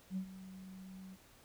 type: tone with ADSR envelope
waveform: sine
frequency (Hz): 188.6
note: F#3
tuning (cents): +33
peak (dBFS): -33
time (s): 0.1-1.17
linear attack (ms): 67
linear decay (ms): 85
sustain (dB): -15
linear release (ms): 42
effects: tanh soft clip ceiling -31 dBFS + pink hiss -63 dBFS RMS until 1.44 s